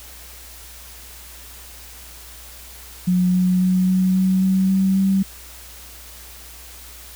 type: tone with pitch steps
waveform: sine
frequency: 181.1 / 182.78 / 184.48 / 186.19 / 187.92 / 189.66 / 191.43 / 193.2 Hz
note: F#3 / F#3 / F#3 / F#3 / F#3 / F#3 / G3 / G3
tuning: -37 / -21 / -5 / +11 / +27 / +43 / -41 / -25 cents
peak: -14 dBFS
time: 3.07-5.23 s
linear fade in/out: 10 ms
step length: 270 ms
effects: added 60 Hz sine -43 dBFS peak until 7.15 s + white hiss -41 dBFS RMS until 7.15 s